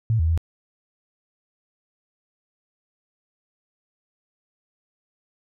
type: tone with pitch steps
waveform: sine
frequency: 112.9 / 80.5 / 82.2 Hz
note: A2 / E2 / E2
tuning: +45 / -41 / -4 cents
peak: -17 dBFS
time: 0.1-0.376 s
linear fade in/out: 0 ms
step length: 92 ms
effects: none